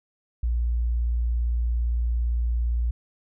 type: tone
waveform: sine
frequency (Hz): 58.8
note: A#1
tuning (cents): +16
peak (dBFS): -21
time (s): 0.43-2.91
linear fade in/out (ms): 5
effects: none